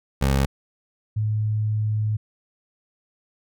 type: tone pair in turn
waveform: 20% pulse / sine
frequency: 67.9 / 107.38 Hz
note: C#2 / A2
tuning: -35 / -42 cents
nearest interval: minor sixth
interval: 793 cents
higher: second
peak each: -13 / -20 dBFS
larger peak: first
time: 0.21-0.46 / 1.16-2.17 s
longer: second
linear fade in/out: 10 ms
effects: none